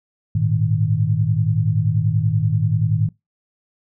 sine chord, Ab suspended second, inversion none, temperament equal with one note detuned, 103.83 / 114.27 / 155.56 Hz, Ab2 / Bb2 / Eb3, 0 / -34 / 0 cents, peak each -20 dBFS, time 0.35-3.09 s, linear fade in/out 5 ms, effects noise-tail reverb RT60 0.2 s tail -22 dB re dry

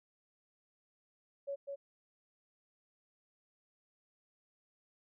sine tone with echo, 559 Hz, C#5, 14 cents sharp, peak -36 dBFS, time 1.47-1.56 s, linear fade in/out 20 ms, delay 200 ms, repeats 1, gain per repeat -3 dB, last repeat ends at 1.76 s, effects none

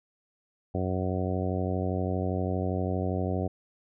harmonic tone, 92.5 Hz, F#2, in tune, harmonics 1 / 2 / 3 / 4 / 5 / 6 / 7 / 8, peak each -30 / -33 / -35 / -36 / -37 / -38 / -38 / -39 dBFS, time 0.74-3.48 s, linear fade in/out 10 ms, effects none

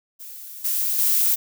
violet noise with level steps, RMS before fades -38 / -23 / -19 dBFS, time 0.19-1.36 s, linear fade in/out 20 ms, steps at 0.64 / 0.98 s, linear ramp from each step 10 ms, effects none

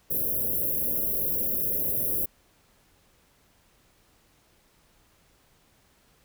white band-stop noise, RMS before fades -27 dBFS, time 0.1-2.26 s, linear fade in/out 10 ms, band 620 to 11000 Hz, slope 96 dB/octave, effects pink hiss -63 dBFS RMS until 6.24 s

